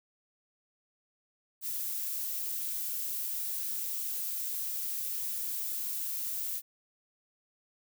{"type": "noise", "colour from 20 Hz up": "violet", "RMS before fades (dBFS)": -35, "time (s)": [1.61, 6.62], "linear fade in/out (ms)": 50, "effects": []}